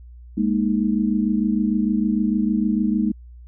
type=chord; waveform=sine; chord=Ab suspended second; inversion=none; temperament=equal with one note detuned; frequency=206.5 / 233.1 / 311.1 Hz; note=Ab3 / Bb3 / Eb4; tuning=-10 / 0 / 0 cents; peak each=-20 / -22 / -24 dBFS; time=0.37-3.12 s; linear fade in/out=10 ms; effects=added 60 Hz sine -39 dBFS peak until 3.47 s